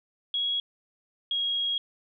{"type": "tone pair in turn", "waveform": "sine", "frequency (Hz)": [3322, 3288], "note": ["G#7", "G#7"], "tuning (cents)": [0, -18], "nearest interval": "unison", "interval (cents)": 18, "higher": "first", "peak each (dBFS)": -25, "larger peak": "neither", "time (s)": [[0.34, 0.6], [1.31, 1.78]], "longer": "second", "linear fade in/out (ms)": 2, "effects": []}